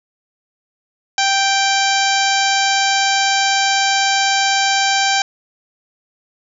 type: harmonic tone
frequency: 784 Hz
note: G5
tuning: in tune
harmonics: 1 / 2 / 3 / 4 / 5 / 6 / 7 / 8 / 9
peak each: -17 / -20 / -22 / -23 / -24 / -25 / -25 / -26 / -27 dBFS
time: 1.18-5.22 s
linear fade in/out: 2 ms
effects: none